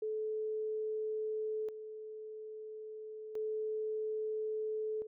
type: tone with tremolo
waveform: sine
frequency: 433 Hz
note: A4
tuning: 28 cents flat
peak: -34 dBFS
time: 0.02-5.07 s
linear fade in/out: 5 ms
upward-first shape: square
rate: 0.3 Hz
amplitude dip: 65%
effects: none